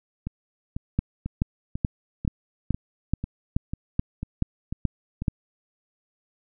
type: two click trains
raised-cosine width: 5 ms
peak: -9 / -17 dBFS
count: 11 / 11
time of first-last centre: 0.99-5.282 / 0.27-5.22 s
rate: 2.33 / 2.02 Hz
effects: none